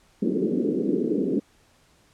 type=band-pass noise; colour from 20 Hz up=pink; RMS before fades=-24 dBFS; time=0.22-1.4 s; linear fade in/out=10 ms; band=190 to 440 Hz; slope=48 dB/octave; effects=pink hiss -60 dBFS RMS until 2.13 s + low-pass 10000 Hz 12 dB/octave